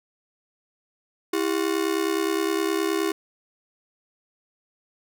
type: ring-modulated tone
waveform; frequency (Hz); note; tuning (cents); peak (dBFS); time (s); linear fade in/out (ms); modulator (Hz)
45% pulse; 362.4; F#4; -36; -19; 1.33-3.12; 5; 34.8
effects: none